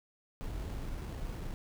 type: noise with sample-and-hold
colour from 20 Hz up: brown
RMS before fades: -39 dBFS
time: 0.41-1.54 s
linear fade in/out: 0 ms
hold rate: 3675 Hz
effects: none